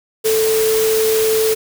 sine tone in noise, 440 Hz, A4, in tune, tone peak -13 dBFS, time 0.24-1.55 s, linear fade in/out 20 ms, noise white, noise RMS -22 dBFS, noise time 0.24-1.55 s, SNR +6 dB, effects none

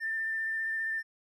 triangle tone with vibrato, 1789 Hz, A6, 28 cents sharp, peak -26 dBFS, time 0-1.03 s, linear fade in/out 50 ms, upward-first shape sine, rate 15 Hz, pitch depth 13 cents each way, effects tanh soft clip ceiling -28 dBFS

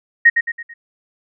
sine tone with echo, 1869 Hz, A#6, 4 cents sharp, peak -5 dBFS, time 0.25-0.3 s, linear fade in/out 10 ms, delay 110 ms, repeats 4, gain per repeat -7 dB, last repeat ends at 0.74 s, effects none

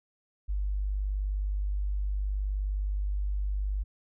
sine tone, 49.64 Hz, G1, 22 cents sharp, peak -27 dBFS, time 0.48-3.84 s, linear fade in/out 20 ms, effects none

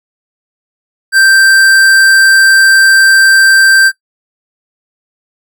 sine tone with tanh clipping, 1568 Hz, G6, in tune, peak -5 dBFS, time 1.12-3.92 s, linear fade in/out 50 ms, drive 18 dB, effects noise-tail reverb RT60 0.1 s tail -17 dB re dry

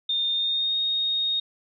sine tone with pitch glide, 3635 to 3720 Hz, A#7 to A#7, -44 to -4 cents, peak -22 dBFS, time 0.09-1.4 s, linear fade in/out 5 ms, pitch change +40 cents, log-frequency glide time 0.32-0.78 s, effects none

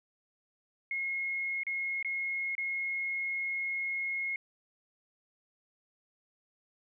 sine tone with dropouts, 2160 Hz, C#7, 45 cents flat, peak -31 dBFS, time 0.91-4.36 s, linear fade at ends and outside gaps 2 ms, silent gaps 1.634-1.667 / 2.027-2.047 / 2.552-2.58 s, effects none

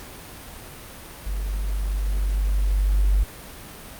sine tone with level ramp, 48.87 Hz, G1, 5 cents flat, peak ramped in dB -24 to -15 dBFS, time 1.26-3.24 s, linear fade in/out 10 ms, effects pink hiss -40 dBFS RMS until 3.99 s + Opus 48 kbps

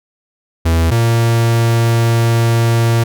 45% pulse tone pair in turn, 82.41 / 115.93 Hz, E2 / A#2, 0 / -9 cents, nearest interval tritone, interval 591 cents, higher second, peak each -10 / -10 dBFS, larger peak neither, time 0.65-0.91 / 0.91-3.04 s, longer second, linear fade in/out 10 ms, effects none

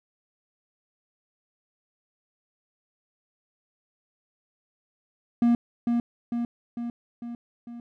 triangle tone with echo, 236.8 Hz, A#3, 27 cents sharp, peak -15 dBFS, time 5.42-5.55 s, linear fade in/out 2 ms, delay 450 ms, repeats 5, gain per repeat -4 dB, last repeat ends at 7.8 s, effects none

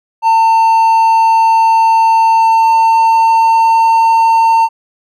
triangle tone with pitch glide, 900 to 906.3 Hz, A5 to A#5, +39 to -49 cents, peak -4 dBFS, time 0.22-4.69 s, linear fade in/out 50 ms, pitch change +12 cents, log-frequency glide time 2.31-4.06 s, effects none

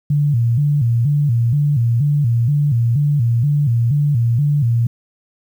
sine tone with vibrato, 130.81 Hz, C3, in tune, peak -12 dBFS, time 0.1-4.87 s, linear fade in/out 5 ms, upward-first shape square, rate 2.1 Hz, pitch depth 190 cents each way, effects 8-bit

